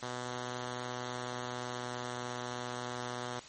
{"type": "tone with pitch glide", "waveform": "5% pulse", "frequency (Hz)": [123.8, 123.02], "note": ["B2", "B2"], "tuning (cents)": [5, -6], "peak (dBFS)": -26, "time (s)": [0.02, 3.4], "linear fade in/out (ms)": 10, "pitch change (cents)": -11, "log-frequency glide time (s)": [1.2, 2.11], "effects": ["white hiss -51 dBFS RMS until 3.48 s", "MP3 32 kbps"]}